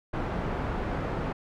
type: low-pass noise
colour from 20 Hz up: pink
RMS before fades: -31 dBFS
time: 0.13-1.33 s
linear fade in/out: 10 ms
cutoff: 1300 Hz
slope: 12 dB/octave
effects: none